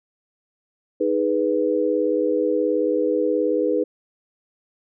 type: chord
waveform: sine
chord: G# minor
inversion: second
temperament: equal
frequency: 311.1 / 415.3 / 493.9 Hz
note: D#4 / G#4 / B4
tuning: 0 / 0 / 0 cents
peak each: -23 / -23 / -21 dBFS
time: 1-3.84 s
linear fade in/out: 10 ms
effects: none